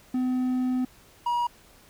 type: tone pair in turn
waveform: triangle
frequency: 253.8 / 958.2 Hz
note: B3 / A#5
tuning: +47 / +47 cents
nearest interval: octave + major seventh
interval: 2300 cents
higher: second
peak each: -21 dBFS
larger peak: neither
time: 0.14-0.85 / 1.26-1.47 s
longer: first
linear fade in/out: 5 ms
effects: pink hiss -55 dBFS RMS until 1.89 s